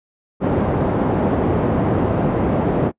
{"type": "band-pass noise", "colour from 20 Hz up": "pink", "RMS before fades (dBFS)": -18, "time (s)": [0.4, 2.92], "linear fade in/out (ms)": 50, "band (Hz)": [110, 670], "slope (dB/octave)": 12, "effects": ["noise-tail reverb RT60 0.1 s tail -24 dB re dry", "resampled to 8000 Hz"]}